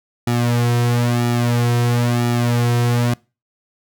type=tone with flanger; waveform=sawtooth; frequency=120 Hz; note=B2; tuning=49 cents flat; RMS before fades=-17 dBFS; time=0.27-3.14 s; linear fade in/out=5 ms; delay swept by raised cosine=1.9 to 3.5 ms; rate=1 Hz; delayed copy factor=-0.85; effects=noise-tail reverb RT60 0.3 s tail -24 dB re dry